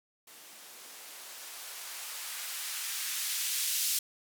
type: noise with band-pass filter sweep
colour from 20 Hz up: violet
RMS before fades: -37 dBFS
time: 0.27-3.99 s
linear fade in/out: 5 ms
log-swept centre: 210 to 3500 Hz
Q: 0.72
effects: none

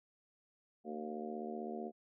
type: harmonic tone with a mistuned harmonic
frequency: 75.9 Hz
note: D#2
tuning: 42 cents flat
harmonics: 3 / 4 / 5 / 6 / 7 / 8 / 9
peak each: -44 / -51 / -45 / -49 / -52 / -55 / -47 dBFS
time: 0.84-1.92 s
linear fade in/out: 50 ms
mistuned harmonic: 9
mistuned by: +48 cents
effects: none

